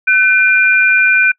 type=tone pair together; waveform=sine; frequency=1511.9 / 2400 Hz; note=F#6 / D7; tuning=+37 / +37 cents; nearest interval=minor sixth; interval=800 cents; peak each=-10 dBFS; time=0.07-1.32 s; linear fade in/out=10 ms; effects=noise-tail reverb RT60 0.1 s tail -25 dB re dry